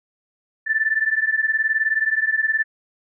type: beating tone pair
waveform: sine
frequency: 1756 / 1775 Hz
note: A6 / A6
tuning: -4 / +15 cents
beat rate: 19 Hz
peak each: -20 / -21 dBFS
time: 0.66-2.64 s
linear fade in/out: 20 ms
effects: none